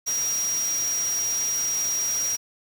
sine tone in noise, 5710 Hz, F8, 37 cents sharp, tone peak -23 dBFS, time 0.06-2.37 s, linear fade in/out 20 ms, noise white, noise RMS -34 dBFS, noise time 0.06-2.37 s, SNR +8 dB, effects none

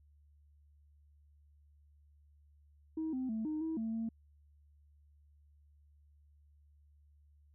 sine tone with pitch steps, 317.8 / 258.4 / 221 / 308.1 / 321.5 / 223.7 / 225.9 Hz, D#4 / C4 / A3 / D#4 / E4 / A3 / A3, +37 / -21 / +8 / -17 / -43 / +29 / +46 cents, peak -33 dBFS, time 2.97-4.09 s, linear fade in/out 5 ms, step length 160 ms, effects tanh soft clip ceiling -31 dBFS + added 73 Hz sine -62 dBFS peak until 7.54 s

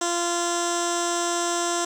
15% pulse tone with low-pass filter, 345.2 Hz, F4, 20 cents flat, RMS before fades -25 dBFS, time 0.01-1.85 s, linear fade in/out 5 ms, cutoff 7200 Hz, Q 7.8, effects 8-bit

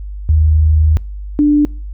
sine tone pair in turn, 77.78 / 294.5 Hz, D#2 / D4, 0 / +5 cents, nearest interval octave + major seventh, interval 2305 cents, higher second, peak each -7 dBFS, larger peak neither, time 0.29-0.97 / 1.39-1.65 s, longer first, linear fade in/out 0 ms, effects noise-tail reverb RT60 0.4 s tail -25 dB re dry + added 50 Hz sine -23 dBFS peak until 1.93 s

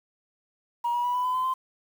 sine tone with pitch steps, 951 / 964.8 / 978.9 / 993.1 / 1007.5 / 1022.2 / 1037.1 Hz, A#5 / B5 / B5 / B5 / B5 / C6 / C6, +34 / -41 / -16 / +9 / +34 / -41 / -16 cents, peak -22 dBFS, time 0.84-1.54 s, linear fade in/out 10 ms, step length 100 ms, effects tanh soft clip ceiling -21 dBFS + 8-bit

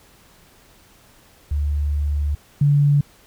sine tone pair in turn, 73 / 144.03 Hz, D2 / D3, -10 / -33 cents, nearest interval octave, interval 1177 cents, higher second, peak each -18 / -12 dBFS, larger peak second, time 1.51-2.35 / 2.61-3.01 s, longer first, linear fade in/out 5 ms, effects pink hiss -52 dBFS RMS until 3.26 s

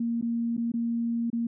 sine tone with dropouts, 233.1 Hz, A#3, in tune, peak -25 dBFS, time 0-1.47 s, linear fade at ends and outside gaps 5 ms, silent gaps 0.213-0.224 / 0.568-0.577 / 0.719-0.738 / 1.302-1.329 s, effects none

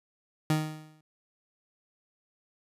30% pulse tone with exponential decay, 155 Hz, D#3, 6 cents flat, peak -19 dBFS, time 0.5-1.01 s, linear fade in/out 2 ms, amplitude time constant 110 ms, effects resampled to 32000 Hz

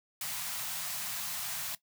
white band-stop noise, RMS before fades -37 dBFS, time 0.21-1.75 s, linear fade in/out 2 ms, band 210 to 640 Hz, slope 48 dB/octave, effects noise-tail reverb RT60 0.1 s tail -17 dB re dry + high-pass 100 Hz 12 dB/octave

